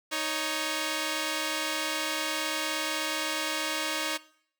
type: tone pair together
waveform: 5% pulse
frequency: 311.9 / 555.7 Hz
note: D#4 / C#5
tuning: +4 / +4 cents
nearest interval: minor seventh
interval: 1000 cents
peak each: -20 dBFS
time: 0.11-4.18 s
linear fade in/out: 20 ms
effects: noise-tail reverb RT60 0.6 s tail -20 dB re dry